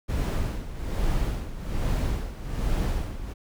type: noise with tremolo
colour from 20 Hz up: brown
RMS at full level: -24 dBFS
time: 0.08-3.34 s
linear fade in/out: 20 ms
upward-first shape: sine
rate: 1.2 Hz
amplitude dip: 75%
effects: none